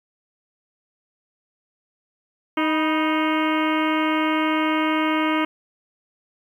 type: harmonic tone with a mistuned harmonic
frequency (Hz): 311.1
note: D#4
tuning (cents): 0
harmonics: 1 / 2 / 3 / 4 / 5 / 6 / 7 / 8 / 9 / 10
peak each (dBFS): -21 / -29 / -27 / -27 / -32 / -35 / -29 / -36 / -34 / -37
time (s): 2.57-5.45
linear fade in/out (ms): 5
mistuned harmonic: 3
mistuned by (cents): +64
effects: 9-bit